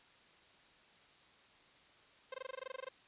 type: tone bursts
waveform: sawtooth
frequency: 523.3 Hz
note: C5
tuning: in tune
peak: -37 dBFS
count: 14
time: 2.32-2.888 s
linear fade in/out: 5 ms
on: 22 ms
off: 20 ms
effects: white hiss -64 dBFS RMS until 3.07 s + resampled to 8000 Hz